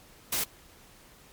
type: noise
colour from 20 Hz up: white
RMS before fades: -29 dBFS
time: 0.32-0.44 s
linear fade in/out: 5 ms
effects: pink hiss -55 dBFS RMS until 1.32 s + MP3 96 kbps